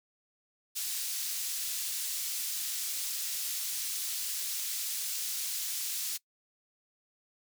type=high-pass noise; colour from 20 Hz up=pink; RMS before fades=-35 dBFS; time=0.75-6.18 s; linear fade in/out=20 ms; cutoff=4800 Hz; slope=12 dB/octave; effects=noise-tail reverb RT60 0.1 s tail -22 dB re dry